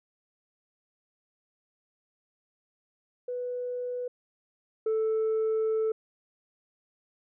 sine tone pair in turn, 493.9 / 440 Hz, B4 / A4, 0 / 0 cents, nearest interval major second, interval 200 cents, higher first, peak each -30 / -22 dBFS, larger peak second, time 3.28-4.08 / 4.86-5.92 s, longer second, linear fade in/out 5 ms, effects tanh soft clip ceiling -23 dBFS

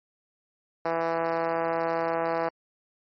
5% pulse tone with band-pass filter, 165.6 Hz, E3, 8 cents sharp, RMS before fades -27 dBFS, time 0.85-2.49 s, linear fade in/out 5 ms, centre 600 Hz, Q 1.4, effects MP3 32 kbps

